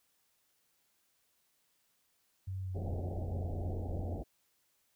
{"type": "tone with pitch glide", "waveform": "sine", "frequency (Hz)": [94.9, 88.54], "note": ["F#2", "F2"], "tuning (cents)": [44, 24], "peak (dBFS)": -36, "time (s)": [2.47, 4.17], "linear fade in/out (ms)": 10, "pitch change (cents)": -120, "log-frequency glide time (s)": [2.61, 2.96]}
{"type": "low-pass noise", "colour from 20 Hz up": "pink", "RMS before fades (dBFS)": -41, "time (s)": [2.74, 4.24], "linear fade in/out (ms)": 20, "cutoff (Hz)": 790, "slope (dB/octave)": 96}
{"effects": ["white hiss -75 dBFS RMS until 4.95 s"]}